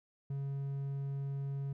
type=tone; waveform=triangle; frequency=138.59 Hz; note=C#3; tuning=in tune; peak=-33 dBFS; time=0.3-1.73 s; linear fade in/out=5 ms; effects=none